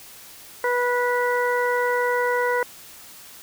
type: harmonic tone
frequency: 489.5 Hz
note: B4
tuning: 15 cents flat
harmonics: 1 / 2 / 3 / 4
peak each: -22 / -25 / -27 / -28 dBFS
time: 0.64-2.63 s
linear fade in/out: 2 ms
effects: white hiss -44 dBFS RMS until 3.42 s